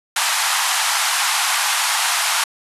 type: band-pass noise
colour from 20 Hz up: pink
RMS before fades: -19 dBFS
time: 0.16-2.44 s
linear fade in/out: 5 ms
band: 780 to 12000 Hz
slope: 48 dB/octave
effects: resampled to 32000 Hz